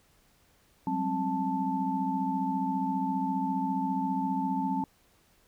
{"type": "tone cluster", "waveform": "sine", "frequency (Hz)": [185.8, 200.6, 265.9, 880], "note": ["F#3", "G3", "C4", "A5"], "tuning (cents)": [7, 40, 28, 0], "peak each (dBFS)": [-34, -36, -31, -31], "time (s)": [0.87, 4.84], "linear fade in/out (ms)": 2, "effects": ["pink hiss -65 dBFS RMS until 5.47 s"]}